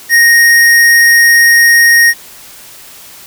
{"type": "tone", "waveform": "square", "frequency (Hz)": 1864.7, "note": "A#6", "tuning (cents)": 0, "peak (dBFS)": -4, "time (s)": [0.09, 2.14], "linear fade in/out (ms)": 50, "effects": ["white hiss -34 dBFS RMS until 3.26 s"]}